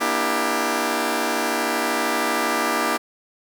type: chord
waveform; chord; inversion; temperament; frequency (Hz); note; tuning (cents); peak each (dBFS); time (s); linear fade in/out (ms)
10% pulse; E half-diminished seventh; second; just; 237.3 / 296.7 / 329.6 / 395.6; Bb3 / D4 / E4 / G4; +31 / +18 / 0 / +16; -18; 0-2.98; 20
effects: none